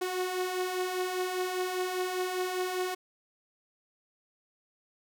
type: beating tone pair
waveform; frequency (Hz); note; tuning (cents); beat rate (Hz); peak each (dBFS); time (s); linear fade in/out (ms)
sawtooth; 363 / 368; F#4 / F#4; -33 / -9; 5; -33 / -27; 0.01-2.95; 10
effects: none